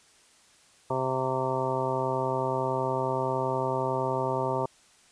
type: harmonic tone with a mistuned harmonic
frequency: 130.81 Hz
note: C3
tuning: in tune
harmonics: 1 / 2 / 3 / 4 / 5 / 6 / 7 / 8 / 9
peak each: -34 / -38 / -32 / -33 / -33 / -42 / -31 / -42 / -37 dBFS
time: 0.9-4.66 s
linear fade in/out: 5 ms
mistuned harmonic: 9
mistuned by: -29 cents
effects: white hiss -59 dBFS RMS until 5.11 s + resampled to 22050 Hz